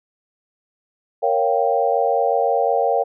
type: chord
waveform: sine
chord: G half-diminished seventh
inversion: first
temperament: equal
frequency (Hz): 466.2 / 554.4 / 698.5 / 784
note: Bb4 / Db5 / F5 / G5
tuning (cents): 0 / 0 / 0 / 0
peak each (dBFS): -21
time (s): 1.22-3.04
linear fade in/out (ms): 20
effects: none